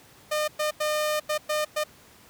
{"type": "tone bursts at uneven times", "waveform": "sawtooth", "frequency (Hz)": 607, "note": "D#5", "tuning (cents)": -43, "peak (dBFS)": -20, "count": 6, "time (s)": [[0.31, 0.48], [0.59, 0.71], [0.8, 1.2], [1.29, 1.38], [1.49, 1.65], [1.76, 1.84]], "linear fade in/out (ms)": 10, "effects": ["pink hiss -53 dBFS RMS until 2.29 s", "high-pass 80 Hz 12 dB/octave"]}